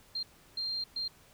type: tone bursts at uneven times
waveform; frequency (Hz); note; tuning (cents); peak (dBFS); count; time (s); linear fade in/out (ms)
sine; 4186; C8; 0; -32; 3; 0.15-0.23 / 0.57-0.84 / 0.96-1.08; 5
effects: pink hiss -60 dBFS RMS until 1.33 s